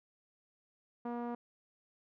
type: tone with low-pass filter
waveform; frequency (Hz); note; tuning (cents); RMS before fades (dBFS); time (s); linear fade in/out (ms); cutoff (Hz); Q
sawtooth; 238.9; A#3; +43; -39; 1.05-1.35; 5; 970; 1.6
effects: none